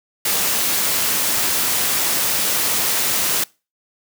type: noise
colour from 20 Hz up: white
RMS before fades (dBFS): -19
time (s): 0.25-3.44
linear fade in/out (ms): 5
effects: noise-tail reverb RT60 0.3 s tail -24 dB re dry + high-pass 100 Hz 12 dB/octave